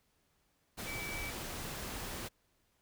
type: tone in noise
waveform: sine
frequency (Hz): 2300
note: D7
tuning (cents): -37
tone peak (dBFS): -41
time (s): 0.86-1.31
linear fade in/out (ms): 20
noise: pink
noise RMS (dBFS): -42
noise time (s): 0.77-2.29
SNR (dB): -2
effects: pink hiss -75 dBFS RMS until 2.81 s